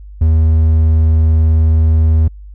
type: tone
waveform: triangle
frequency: 79.6 Hz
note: D#2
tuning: 40 cents sharp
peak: -5 dBFS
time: 0.21-2.28 s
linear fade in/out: 5 ms
effects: added 50 Hz sine -30 dBFS peak until 2.54 s